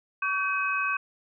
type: tone cluster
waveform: sine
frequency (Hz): 1133 / 1542 / 2540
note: C#6 / G6 / D#7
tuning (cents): +37 / -29 / +35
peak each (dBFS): -29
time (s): 0.22-0.97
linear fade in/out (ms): 5
effects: none